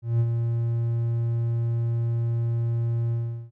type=tone with ADSR envelope; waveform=triangle; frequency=116.7 Hz; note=A#2; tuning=2 cents sharp; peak=-15 dBFS; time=0.02-3.51 s; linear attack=180 ms; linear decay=53 ms; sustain=-5 dB; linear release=390 ms; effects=none